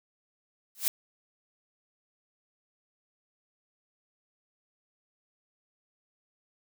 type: noise with exponential growth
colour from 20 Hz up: blue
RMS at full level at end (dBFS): -21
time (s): 0.75-0.88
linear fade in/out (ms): 0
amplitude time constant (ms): 28
effects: none